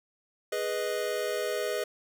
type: chord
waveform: square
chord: G# minor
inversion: none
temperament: equal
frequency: 415.3 / 493.9 / 622.3 Hz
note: G#4 / B4 / D#5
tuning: 0 / 0 / 0 cents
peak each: -34 dBFS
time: 0.52-1.84 s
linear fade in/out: 5 ms
effects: none